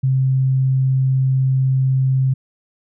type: tone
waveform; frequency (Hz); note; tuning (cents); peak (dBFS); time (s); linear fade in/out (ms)
sine; 132; C3; +16; -13; 0.03-2.34; 10
effects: none